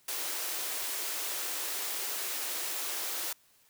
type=high-pass noise; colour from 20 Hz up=white; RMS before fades=-35 dBFS; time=0.08-3.33 s; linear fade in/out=5 ms; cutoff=300 Hz; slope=48 dB/octave; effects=white hiss -65 dBFS RMS until 3.69 s